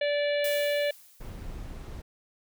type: harmonic tone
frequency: 581 Hz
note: D5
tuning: 19 cents flat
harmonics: 1 / 3 / 4 / 5 / 6 / 7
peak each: -25 / -35 / -37 / -39 / -41 / -42 dBFS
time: 0.01-0.91 s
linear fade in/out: 5 ms
type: noise with exponential decay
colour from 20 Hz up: blue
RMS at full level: -35 dBFS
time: 0.44-1.69 s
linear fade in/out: 5 ms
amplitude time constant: 270 ms
type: noise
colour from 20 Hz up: brown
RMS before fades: -39 dBFS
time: 1.2-2.02 s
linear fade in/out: 10 ms
effects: none